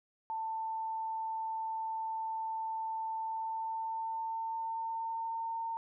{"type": "tone with pitch glide", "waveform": "sine", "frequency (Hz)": [890, 910.3], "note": ["A5", "A#5"], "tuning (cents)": [20, -41], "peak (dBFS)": -34, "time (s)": [0.3, 5.77], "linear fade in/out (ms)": 0, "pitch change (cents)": 39, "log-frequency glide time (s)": [3.18, 5.62], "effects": []}